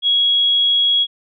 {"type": "tone", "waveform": "sine", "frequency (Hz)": 3322, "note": "G#7", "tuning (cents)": 0, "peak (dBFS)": -12, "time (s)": [0.02, 1.07], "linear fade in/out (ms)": 50, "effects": []}